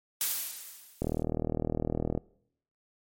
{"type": "noise with exponential decay", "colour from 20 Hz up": "blue", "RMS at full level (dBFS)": -26, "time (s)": [0.21, 1.23], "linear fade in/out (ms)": 1, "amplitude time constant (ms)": 220}
{"type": "click train", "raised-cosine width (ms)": 2, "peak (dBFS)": -16, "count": 47, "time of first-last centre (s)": [1.02, 2.176], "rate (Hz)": 39.8}
{"effects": ["noise-tail reverb RT60 0.7 s tail -23 dB re dry", "MP3 64 kbps"]}